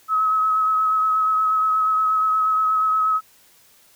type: tone with vibrato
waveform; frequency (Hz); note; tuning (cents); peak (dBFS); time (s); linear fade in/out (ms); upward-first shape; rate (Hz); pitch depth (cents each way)
sine; 1282; E6; -49; -16; 0.08-3.21; 50; triangle; 8.4; 22
effects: white hiss -54 dBFS RMS until 3.95 s